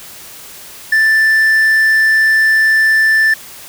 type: tone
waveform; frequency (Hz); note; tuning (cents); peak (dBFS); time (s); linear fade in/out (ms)
triangle; 1766; A6; +6; -6; 0.92-3.34; 5
effects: white hiss -34 dBFS RMS until 3.68 s